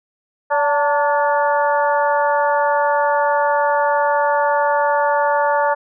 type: harmonic tone with a mistuned harmonic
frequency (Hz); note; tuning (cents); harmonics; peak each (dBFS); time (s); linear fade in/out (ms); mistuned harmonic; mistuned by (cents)
287.8; D4; -35; 2 / 3 / 4 / 5 / 6; -18 / -17 / -24 / -24 / -27; 0.5-5.75; 20; 3; +51
effects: none